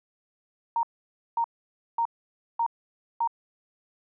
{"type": "tone bursts", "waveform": "sine", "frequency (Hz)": 928, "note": "A#5", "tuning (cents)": -8, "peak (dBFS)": -22, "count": 5, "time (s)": [0.76, 3.275], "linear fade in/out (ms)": 2, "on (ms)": 71, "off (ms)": 540, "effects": []}